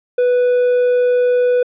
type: tone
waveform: triangle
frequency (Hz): 493.7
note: B4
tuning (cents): -1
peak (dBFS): -9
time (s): 0.18-1.63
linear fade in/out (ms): 5
effects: resampled to 8000 Hz